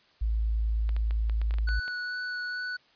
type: tone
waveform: sine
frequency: 54.8 Hz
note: A1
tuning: 6 cents flat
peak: -24 dBFS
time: 0.21-1.8 s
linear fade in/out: 10 ms
type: clicks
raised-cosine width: 0.3 ms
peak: -27 dBFS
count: 10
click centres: 0.892 / 0.965 / 1.109 / 1.297 / 1.416 / 1.509 / 1.54 / 1.585 / 1.689 / 1.88 s
type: tone with vibrato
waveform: square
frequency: 1480 Hz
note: F#6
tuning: in tune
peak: -32 dBFS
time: 1.67-2.77 s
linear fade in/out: 10 ms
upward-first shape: sine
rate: 2.3 Hz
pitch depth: 9 cents each way
effects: white hiss -62 dBFS RMS until 2.95 s + resampled to 11025 Hz